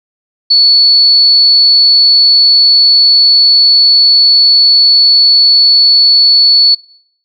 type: tone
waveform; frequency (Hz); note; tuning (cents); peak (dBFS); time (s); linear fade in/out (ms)
sine; 4430; C#8; -2; -3; 0.5-6.75; 10
effects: noise-tail reverb RT60 0.7 s tail -24 dB re dry